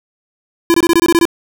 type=tone bursts; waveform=square; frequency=337.7 Hz; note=E4; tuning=42 cents sharp; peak=-8 dBFS; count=9; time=0.7-1.253 s; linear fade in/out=0 ms; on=41 ms; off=23 ms; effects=none